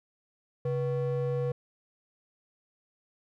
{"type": "ring-modulated tone", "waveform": "triangle", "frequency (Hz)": 311.1, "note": "D#4", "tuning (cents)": 0, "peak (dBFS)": -22, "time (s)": [0.65, 1.52], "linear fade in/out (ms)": 5, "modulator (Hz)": 175, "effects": []}